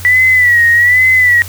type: tone with vibrato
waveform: sine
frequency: 1954 Hz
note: B6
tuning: 19 cents flat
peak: -5 dBFS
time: 0.05-1.42 s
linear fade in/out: 0 ms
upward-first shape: sine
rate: 1.2 Hz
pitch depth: 77 cents each way
effects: added 91 Hz sine -26 dBFS peak until 1.48 s + white hiss -31 dBFS RMS until 1.48 s